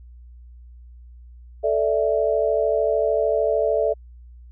sine chord, A suspended fourth, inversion none, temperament just, 440 / 586.7 / 660 Hz, A4 / D5 / E5, 0 / -2 / +2 cents, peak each -22 dBFS, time 1.63-3.94 s, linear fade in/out 20 ms, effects added 60 Hz sine -41 dBFS peak until 4.51 s

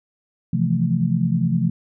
sine chord, F major seventh, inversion second, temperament equal, 130.81 / 164.81 / 174.61 / 220 Hz, C3 / E3 / F3 / A3, 0 / 0 / 0 / 0 cents, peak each -23 / -22 / -21 / -24 dBFS, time 0.53-1.7 s, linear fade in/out 5 ms, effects none

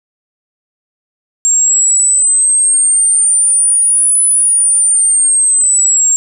sine exponential two-way sweep, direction up then down, 7440 to 10020 to 7440 Hz, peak -7 dBFS, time 1.45-6.16 s, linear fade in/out 0 ms, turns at 4.24 s, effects none

